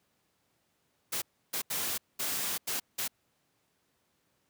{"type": "noise bursts at uneven times", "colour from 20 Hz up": "white", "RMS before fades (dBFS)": -33, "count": 6, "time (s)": [[1.12, 1.22], [1.53, 1.62], [1.7, 1.98], [2.19, 2.58], [2.67, 2.8], [2.98, 3.08]], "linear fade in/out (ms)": 10, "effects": ["pink hiss -74 dBFS RMS until 4.49 s", "high-pass 100 Hz 12 dB/octave"]}